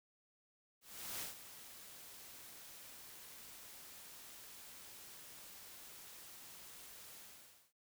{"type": "noise with ADSR envelope", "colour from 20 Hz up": "white", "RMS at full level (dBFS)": -43, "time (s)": [0.81, 7.73], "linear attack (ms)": 390, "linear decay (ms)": 150, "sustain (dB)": -12, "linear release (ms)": 550, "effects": []}